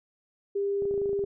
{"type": "tone", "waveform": "sine", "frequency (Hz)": 400, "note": "G4", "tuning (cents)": 35, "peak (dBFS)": -25, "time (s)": [0.55, 1.25], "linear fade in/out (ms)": 10}
{"type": "clicks", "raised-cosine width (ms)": 2, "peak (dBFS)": -28, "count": 11, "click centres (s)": [0.822, 0.854, 0.911, 0.941, 0.978, 1.017, 1.058, 1.093, 1.131, 1.192, 1.239]}
{"effects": []}